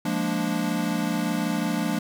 square chord, Bb dominant seventh, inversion second, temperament equal, 174.61 / 207.7 / 233.1 / 293.7 Hz, F3 / Ab3 / Bb3 / D4, 0 / 0 / 0 / 0 cents, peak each -30 dBFS, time 0.05-1.99 s, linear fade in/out 5 ms, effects none

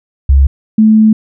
sine tone pair in turn, 68.3 / 217.6 Hz, C#2 / A3, -25 / -19 cents, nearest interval octave + minor sixth, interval 2006 cents, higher second, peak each -3 dBFS, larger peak neither, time 0.29-0.47 / 0.78-1.13 s, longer second, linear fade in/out 5 ms, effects none

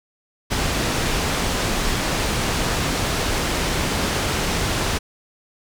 pink low-pass noise, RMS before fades -22 dBFS, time 0.5-4.99 s, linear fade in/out 20 ms, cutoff 7900 Hz, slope 12 dB/octave, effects none

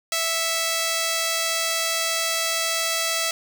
5% pulse tone pair together, 658.2 / 2219 Hz, E5 / C#7, -3 / +1 cents, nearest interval octave + major sixth, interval 2104 cents, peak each -11 / -22 dBFS, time 0.12-3.31 s, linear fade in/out 2 ms, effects none

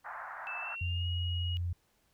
white band-pass noise, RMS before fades -43 dBFS, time 0.04-0.76 s, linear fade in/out 20 ms, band 680 to 1700 Hz, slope 48 dB/octave
sine tone with pitch glide, 2637 to 2892 Hz, E7 to F#7, 0 to -40 cents, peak -38 dBFS, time 0.47-1.57 s, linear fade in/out 0 ms, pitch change +160 cents, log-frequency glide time 0.6-1.07 s
sine tone, 87.5 Hz, F2, 4 cents sharp, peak -31 dBFS, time 0.81-1.73 s, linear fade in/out 5 ms
effects pink hiss -72 dBFS RMS until 2.13 s

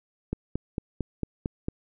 click train, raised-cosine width 3 ms, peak -15 dBFS, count 7, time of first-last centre 0.33-1.684 s, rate 4.43 Hz, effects none

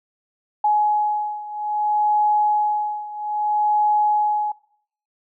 sine beating tone pair, 841 / 841.61 Hz, G#5 / G#5, +22 / +23 cents, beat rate 0.61 Hz, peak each -19 / -22 dBFS, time 0.64-4.52 s, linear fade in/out 5 ms, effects noise-tail reverb RT60 0.6 s tail -20 dB re dry

